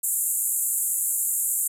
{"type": "band-pass noise", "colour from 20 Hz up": "pink", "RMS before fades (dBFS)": -25, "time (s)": [0.03, 1.68], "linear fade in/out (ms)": 10, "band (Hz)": [7200, 14000], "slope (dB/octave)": 96, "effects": []}